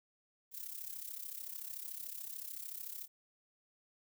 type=noise with amplitude modulation; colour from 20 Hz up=violet; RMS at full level=-42 dBFS; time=0.51-3.08 s; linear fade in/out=50 ms; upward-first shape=sine; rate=33.6 Hz; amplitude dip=75%; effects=none